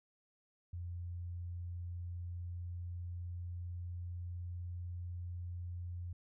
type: tone with pitch glide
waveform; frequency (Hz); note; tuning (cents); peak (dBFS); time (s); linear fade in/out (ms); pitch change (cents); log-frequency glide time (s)
sine; 87.31 to 87.97; F2 to F2; 0 to +13; -40; 0.73-6.13; 5; +13; 0.88-4.68
effects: none